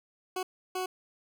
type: tone bursts at uneven times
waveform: 20% pulse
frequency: 370 Hz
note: F#4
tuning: in tune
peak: -26 dBFS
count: 2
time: 0.36-0.43 / 0.75-0.86 s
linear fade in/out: 5 ms
effects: none